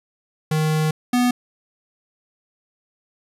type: tone pair in turn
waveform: square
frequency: 155.56 / 246.3 Hz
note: D#3 / B3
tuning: 0 / -5 cents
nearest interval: minor sixth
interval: 795 cents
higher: second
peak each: -18 / -16 dBFS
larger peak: second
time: 0.51-0.91 / 1.13-1.31 s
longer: first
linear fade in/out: 5 ms
effects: resampled to 32000 Hz + 9-bit